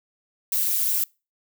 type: noise with amplitude modulation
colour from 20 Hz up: violet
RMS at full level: -19 dBFS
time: 0.52-1.04 s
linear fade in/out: 2 ms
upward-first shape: sine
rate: 206 Hz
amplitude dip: 90%
effects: noise-tail reverb RT60 0.3 s tail -26 dB re dry